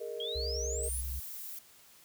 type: chord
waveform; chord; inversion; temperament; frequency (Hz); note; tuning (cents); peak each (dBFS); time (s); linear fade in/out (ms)
sine; Ab suspended second; none; equal with one note detuned; 415.3 / 466.2 / 618; Ab4 / Bb4 / Eb5; 0 / 0 / -12; -42 / -39 / -44; 0-0.89; 10
type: exponential sweep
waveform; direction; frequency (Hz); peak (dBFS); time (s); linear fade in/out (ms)
sine; up; 3194 to 10548; -36; 0.2-1.01; 2
type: tone with vibrato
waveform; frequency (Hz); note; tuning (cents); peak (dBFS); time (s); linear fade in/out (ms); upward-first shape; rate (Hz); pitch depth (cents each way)
sine; 64.6; C2; -21; -35; 0.35-1.2; 10; sine; 10; 54
type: noise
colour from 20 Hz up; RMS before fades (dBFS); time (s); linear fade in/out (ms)
violet; -43; 0.83-1.59; 5
effects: white hiss -59 dBFS RMS until 2.04 s